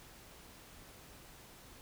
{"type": "silence", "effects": ["pink hiss -56 dBFS RMS until 1.81 s"]}